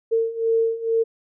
sine beating tone pair, 452.6 / 454.8 Hz, A4 / A#4, +49 / -43 cents, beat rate 2.2 Hz, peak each -23 / -20 dBFS, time 0.11-1.04 s, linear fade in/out 20 ms, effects none

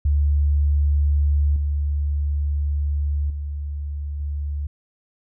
sine tone with level steps, 72.6 Hz, D2, 19 cents flat, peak -15 / -19 / -25 / -23 dBFS, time 0.05-4.67 s, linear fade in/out 5 ms, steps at 1.56 / 3.3 / 4.2 s, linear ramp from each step 2 ms, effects none

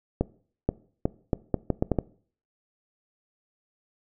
accelerating click train, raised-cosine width 2 ms, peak -9 dBFS, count 9, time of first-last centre 0.21-1.987 s, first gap 480 ms, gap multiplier 0.76, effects noise-tail reverb RT60 0.5 s tail -21 dB re dry

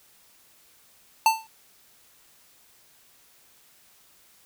square tone with exponential decay, 890 Hz, A5, 20 cents sharp, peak -13 dBFS, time 1.26-1.47 s, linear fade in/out 2 ms, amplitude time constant 44 ms, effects white hiss -58 dBFS RMS until 4.45 s

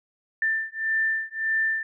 sine beating tone pair, 1780 / 1781.7 Hz, A6 / A6, +20 / +21 cents, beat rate 1.7 Hz, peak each -26 dBFS, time 0.42-1.83 s, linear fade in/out 2 ms, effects none

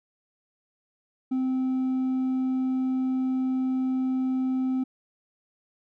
sine tone with hard clipping, 259.4 Hz, C4, 15 cents flat, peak -24 dBFS, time 1.31-4.84 s, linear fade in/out 10 ms, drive 2 dB, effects none

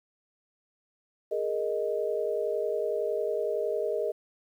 sine chord, Ab suspended second, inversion none, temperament equal, 415.3 / 466.2 / 622.3 Hz, Ab4 / Bb4 / Eb5, 0 / 0 / 0 cents, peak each -31 dBFS, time 1.31-4.12 s, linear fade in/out 10 ms, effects 10-bit

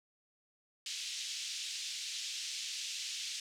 pink band-pass noise, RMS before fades -41 dBFS, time 0.86-3.4 s, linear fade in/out 2 ms, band 2900 to 7100 Hz, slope 24 dB/octave, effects none

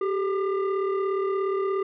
sine tone with frequency modulation, 386.5 Hz, G4, 24 cents flat, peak -21 dBFS, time 0.01-1.83 s, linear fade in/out 5 ms, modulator 810 Hz, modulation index 0.74, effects tanh soft clip ceiling -21 dBFS

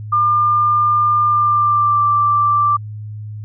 sine tone with pitch glide, 1200 to 1173.9 Hz, D6 to D6, +37 to -1 cents, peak -11 dBFS, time 0.12-2.77 s, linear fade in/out 10 ms, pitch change -38 cents, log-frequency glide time 1.26-2.03 s, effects added 106 Hz sine -26 dBFS peak until 3.44 s

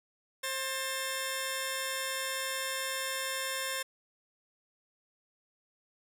10% pulse tone pair together, 531 / 1786.1 Hz, C5 / A6, +25 / +25 cents, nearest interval octave + major sixth, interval 2100 cents, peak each -27 dBFS, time 0.43-3.83 s, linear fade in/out 10 ms, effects none

